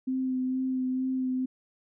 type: tone with vibrato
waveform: sine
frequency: 258.5 Hz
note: C4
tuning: 21 cents flat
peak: -26 dBFS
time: 0.07-1.46 s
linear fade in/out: 10 ms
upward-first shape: sine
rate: 2.2 Hz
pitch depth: 16 cents each way
effects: none